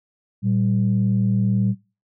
sine tone pair together, 115.2 / 193.74 Hz, A#2 / G3, -20 / -20 cents, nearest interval major sixth, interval 900 cents, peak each -19 dBFS, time 0.42-1.75 s, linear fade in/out 50 ms, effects noise-tail reverb RT60 0.3 s tail -20 dB re dry + tanh soft clip ceiling -10 dBFS

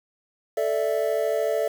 triangle chord, A suspended fourth, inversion none, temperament just, 440 / 586.7 / 660 Hz, A4 / D5 / E5, 0 / -2 / +2 cents, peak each -24 dBFS, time 0.57-1.68 s, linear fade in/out 5 ms, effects 7-bit

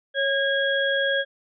sine tone cluster, 552 / 1632 / 3315 Hz, C#5 / G#6 / G#7, -7 / -31 / -4 cents, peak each -24 / -23 / -28 dBFS, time 0.14-1.25 s, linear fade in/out 50 ms, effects none

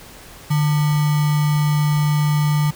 sine tone with sample-and-hold, 150 Hz, D3, 37 cents sharp, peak -14 dBFS, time 0.5-2.71 s, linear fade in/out 10 ms, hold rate 1050 Hz, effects pink hiss -41 dBFS RMS until 2.75 s

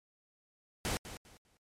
pink noise with echo, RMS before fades -34 dBFS, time 0.85-0.97 s, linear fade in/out 0 ms, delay 200 ms, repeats 3, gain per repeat -12 dB, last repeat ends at 1.57 s, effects low-pass 11000 Hz 12 dB/octave + MP3 64 kbps

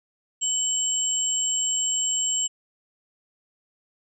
sine tone pair together, 2995 / 7547 Hz, F#7 / A#8, +20 / +20 cents, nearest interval octave + major third, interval 1600 cents, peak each -28 / -23 dBFS, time 0.41-2.48 s, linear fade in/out 20 ms, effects none

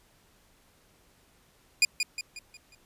20% pulse tone with echo, 2440 Hz, D#7, 34 cents flat, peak -13 dBFS, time 1.82-1.85 s, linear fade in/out 2 ms, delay 180 ms, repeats 5, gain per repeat -7 dB, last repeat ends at 2.75 s, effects pink hiss -63 dBFS RMS until 2.85 s + resampled to 32000 Hz

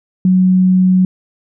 sine tone, 185 Hz, F#3, in tune, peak -7 dBFS, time 0.25-1.05 s, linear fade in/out 2 ms, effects none

